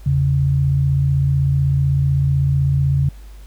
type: tone pair together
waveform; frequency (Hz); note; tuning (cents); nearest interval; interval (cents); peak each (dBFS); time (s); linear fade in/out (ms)
sine; 82 / 137.91; E2 / C#3; -9 / -9; major sixth; 900; -20 / -14; 0.06-3.09; 5
effects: added 50 Hz sine -35 dBFS peak until 3.46 s + pink hiss -51 dBFS RMS until 3.46 s